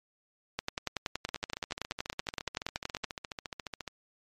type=two click trains; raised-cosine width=0.2 ms; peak=-20 / -14 dBFS; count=38 / 27; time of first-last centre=1.29-3.877 / 0.59-3.043 s; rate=14.3 / 10.6 Hz; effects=MP3 64 kbps